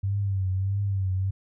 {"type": "tone with vibrato", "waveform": "sine", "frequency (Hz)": 97, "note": "G2", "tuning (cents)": -18, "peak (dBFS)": -23, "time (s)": [0.03, 1.31], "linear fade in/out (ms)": 10, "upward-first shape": "triangle", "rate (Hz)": 1.6, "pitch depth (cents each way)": 76, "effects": []}